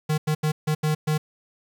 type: tone bursts at uneven times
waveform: square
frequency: 153.6 Hz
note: D#3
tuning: 22 cents flat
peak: -21 dBFS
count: 6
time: 0.09-0.18 / 0.27-0.35 / 0.43-0.52 / 0.67-0.75 / 0.83-0.95 / 1.07-1.18 s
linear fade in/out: 10 ms
effects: 8-bit